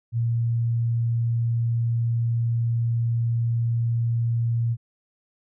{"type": "tone", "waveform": "sine", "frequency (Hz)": 116.7, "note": "A#2", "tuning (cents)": 2, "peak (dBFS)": -20, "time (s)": [0.12, 4.77], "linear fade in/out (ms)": 50, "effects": []}